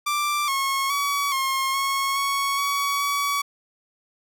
sawtooth tone with pitch steps, 1177 / 1090 / 1134 / 1073 / 1094 / 1110 / 1127 / 1135 Hz, D6 / C#6 / C#6 / C6 / C#6 / C#6 / C#6 / C#6, +3 / -29 / +39 / +43 / -23 / +2 / +28 / +41 cents, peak -18 dBFS, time 0.06-3.42 s, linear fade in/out 10 ms, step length 420 ms, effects none

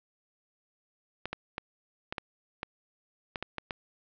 clicks, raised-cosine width 0.3 ms, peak -17 dBFS, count 10, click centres 1.256 / 1.33 / 1.581 / 2.125 / 2.182 / 2.631 / 3.358 / 3.426 / 3.583 / 3.708 s, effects low-pass 4000 Hz 12 dB/octave

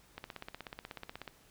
click train, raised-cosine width 0.3 ms, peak -26 dBFS, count 19, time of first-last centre 0.18-1.278 s, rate 16.4 Hz, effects pink hiss -63 dBFS RMS until 1.5 s

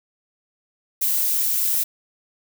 violet noise, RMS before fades -21 dBFS, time 1.01-1.84 s, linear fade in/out 10 ms, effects none

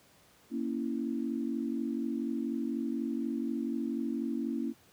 sine chord, A# diminished, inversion none, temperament equal, 233.1 / 277.2 / 329.6 Hz, A#3 / C#4 / E4, 0 / 0 / 0 cents, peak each -34 / -35 / -37 dBFS, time 0.5-4.74 s, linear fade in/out 50 ms, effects pink hiss -62 dBFS RMS until 4.92 s + high-pass 80 Hz 12 dB/octave

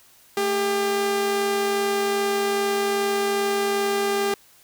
sawtooth tone pair together, 221.1 / 399.7 Hz, A3 / G4, +9 / +34 cents, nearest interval minor seventh, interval 1025 cents, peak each -28 / -17 dBFS, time 0.37-4.34 s, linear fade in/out 2 ms, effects white hiss -54 dBFS RMS until 4.63 s

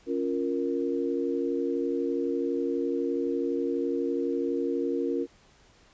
sine chord, Bb minor, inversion first, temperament equal, 277.2 / 349.2 / 466.2 Hz, Db4 / F4 / Bb4, 0 / 0 / 0 cents, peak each -30 dBFS, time 0.06-5.27 s, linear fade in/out 50 ms, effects pink hiss -59 dBFS RMS until 5.93 s + resampled to 16000 Hz

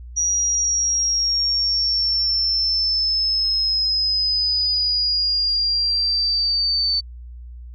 sine linear sweep, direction down, 5780 to 4527 Hz, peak -17 dBFS, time 0.16-7.01 s, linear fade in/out 20 ms, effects added 60 Hz sine -34 dBFS peak until 7.74 s

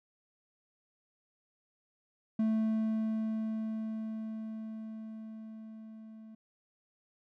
triangle tone with level ramp, 220 Hz, A3, in tune, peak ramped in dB -24 to -46 dBFS, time 2.39-6.35 s, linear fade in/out 5 ms, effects none

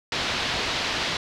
white low-pass noise, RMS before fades -27 dBFS, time 0.12-1.17 s, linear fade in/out 2 ms, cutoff 4500 Hz, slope 24 dB/octave, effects none

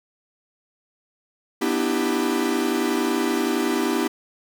45% pulse chord, E minor seventh, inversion second, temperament equal with one note detuned, 246.9 / 299 / 329.6 / 392 Hz, B3 / D4 / E4 / G4, 0 / +31 / 0 / 0 cents, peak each -26 dBFS, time 1.61-4.08 s, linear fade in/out 10 ms, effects none

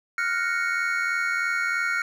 triangle chord, Gb major seventh, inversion third, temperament equal, 1396.9 / 1480 / 1864.7 / 2217 Hz, F6 / Gb6 / Bb6 / Db7, 0 / 0 / 0 / 0 cents, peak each -24 / -29 / -30 / -27 dBFS, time 0.18-2.02 s, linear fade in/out 2 ms, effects none

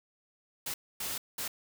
white noise bursts at uneven times, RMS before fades -36 dBFS, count 3, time 0.66-0.74 / 1-1.18 / 1.38-1.48 s, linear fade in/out 5 ms, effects none

